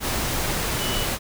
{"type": "tone in noise", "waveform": "sine", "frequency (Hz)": 2960, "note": "F#7", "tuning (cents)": 0, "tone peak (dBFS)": -30, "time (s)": [0.77, 1.08], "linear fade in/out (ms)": 50, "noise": "pink", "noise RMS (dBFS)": -25, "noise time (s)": [0, 1.19], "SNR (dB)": -8, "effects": []}